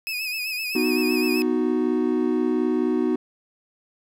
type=tone with vibrato; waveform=30% pulse; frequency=2537 Hz; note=D#7; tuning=33 cents sharp; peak=-23 dBFS; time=0.07-1.42 s; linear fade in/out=0 ms; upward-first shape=sine; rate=7.8 Hz; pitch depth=62 cents each way
type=chord; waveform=triangle; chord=B major; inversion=none; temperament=equal; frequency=246.9 / 311.1 / 370 Hz; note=B3 / D#4 / F#4; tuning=0 / 0 / 0 cents; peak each=-22 dBFS; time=0.75-3.16 s; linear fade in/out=5 ms
effects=none